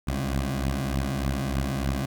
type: beating tone pair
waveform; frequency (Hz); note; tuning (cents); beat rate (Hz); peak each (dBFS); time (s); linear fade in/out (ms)
15% pulse; 65.41 / 68.71; C2 / C#2; 0 / -15; 3.3; -23 / -21; 0.07-2.06; 10
effects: none